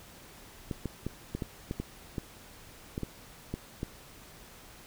clicks, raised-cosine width 3 ms, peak -20 dBFS, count 12, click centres 0.712 / 0.857 / 1.066 / 1.35 / 1.422 / 1.711 / 1.8 / 2.182 / 2.979 / 3.033 / 3.54 / 3.831 s, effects pink hiss -52 dBFS RMS until 4.86 s

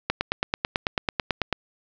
click train, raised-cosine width 0.3 ms, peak -6 dBFS, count 14, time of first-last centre 0.1-1.527 s, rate 9.11 Hz, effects resampled to 16000 Hz + 8-bit

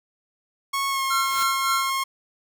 sawtooth tone with pitch glide, 1100 to 1076.1 Hz, C#6 to C6, -14 to +48 cents, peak -19 dBFS, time 0.73-2.04 s, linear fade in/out 10 ms, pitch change -38 cents, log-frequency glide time 0.89-1.02 s
white noise with exponential growth, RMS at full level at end -32 dBFS, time 0.97-1.43 s, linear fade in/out 1 ms, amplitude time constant 100 ms
square tone with tremolo, 1365 Hz, F6, 40 cents flat, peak -22 dBFS, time 1.1-1.9 s, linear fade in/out 10 ms, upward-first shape sine, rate 3.6 Hz, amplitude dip 75%
effects none

